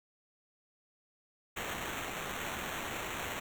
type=noise with sample-and-hold; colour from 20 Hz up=white; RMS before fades=-39 dBFS; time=1.56-3.4 s; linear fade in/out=10 ms; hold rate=4900 Hz; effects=none